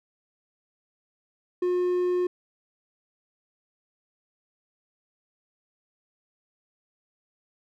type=tone; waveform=triangle; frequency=359 Hz; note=F4; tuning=48 cents sharp; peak=-20 dBFS; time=1.62-2.27 s; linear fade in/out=5 ms; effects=none